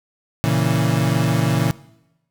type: chord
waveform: 35% pulse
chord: A# diminished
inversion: none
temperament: equal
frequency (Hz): 116.54 / 138.59 / 164.81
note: A#2 / C#3 / E3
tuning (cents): 0 / 0 / 0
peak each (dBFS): -19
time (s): 0.44-1.71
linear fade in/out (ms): 0
effects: noise-tail reverb RT60 0.9 s tail -20 dB re dry